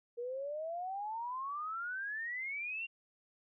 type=exponential sweep; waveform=sine; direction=up; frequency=468.3 to 2794 Hz; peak=-37 dBFS; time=0.17-2.87 s; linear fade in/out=20 ms; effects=none